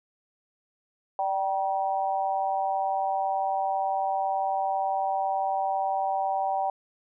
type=tone with amplitude modulation; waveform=sine; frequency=773 Hz; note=G5; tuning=24 cents flat; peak=-20 dBFS; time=1.19-6.7 s; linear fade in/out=2 ms; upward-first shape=sine; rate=182 Hz; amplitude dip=90%; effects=none